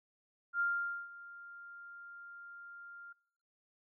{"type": "tone with ADSR envelope", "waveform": "sine", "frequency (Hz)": 1396.9, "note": "F6", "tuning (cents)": 0, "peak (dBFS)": -29, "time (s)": [0.53, 3.13], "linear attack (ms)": 69, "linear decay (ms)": 480, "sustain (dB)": -19, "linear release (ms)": 10, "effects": ["noise-tail reverb RT60 0.9 s tail -25 dB re dry"]}